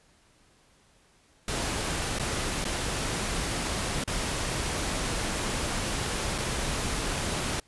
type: noise with dropouts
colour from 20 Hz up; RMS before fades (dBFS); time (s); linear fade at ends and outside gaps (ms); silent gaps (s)
pink; -30; 1.48-7.6; 2; 2.187-2.196 / 2.643-2.651 / 4.039-4.076 / 6.381-6.384
effects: pink hiss -62 dBFS RMS until 7.67 s + resampled to 24000 Hz